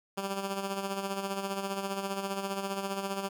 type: tone with tremolo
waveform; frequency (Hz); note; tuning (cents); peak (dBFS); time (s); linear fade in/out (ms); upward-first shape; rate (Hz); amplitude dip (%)
10% pulse; 196; G3; 0; -22; 0.17-3.29; 10; sine; 15; 55
effects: none